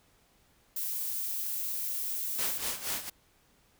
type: noise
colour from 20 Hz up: violet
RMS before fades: -34 dBFS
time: 0.76-2.58 s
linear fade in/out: 5 ms
type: noise with tremolo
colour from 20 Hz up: white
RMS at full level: -32 dBFS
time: 2.38-3.1 s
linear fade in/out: 10 ms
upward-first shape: sine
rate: 4.2 Hz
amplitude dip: 75%
effects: pink hiss -66 dBFS RMS until 3.79 s